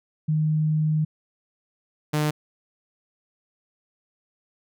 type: tone pair in turn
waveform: sine / sawtooth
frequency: 154.7 / 150.99 Hz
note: D#3 / D3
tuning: -10 / +48 cents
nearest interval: unison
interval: 42 cents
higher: first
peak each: -19 / -17 dBFS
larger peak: second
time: 0.28-1.05 / 2.13-2.31 s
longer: first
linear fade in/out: 10 ms
effects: none